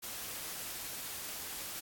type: noise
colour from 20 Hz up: white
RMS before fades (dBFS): -42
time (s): 0.02-1.81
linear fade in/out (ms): 20
effects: AAC 64 kbps